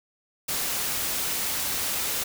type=noise; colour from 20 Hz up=white; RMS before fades=-28 dBFS; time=0.48-2.24 s; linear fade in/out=10 ms; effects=none